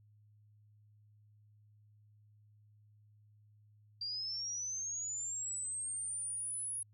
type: linear sweep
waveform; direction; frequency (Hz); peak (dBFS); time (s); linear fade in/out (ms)
sine; up; 4691 to 10530; -37; 4.01-6.83; 5
effects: added 105 Hz sine -62 dBFS peak until 6.93 s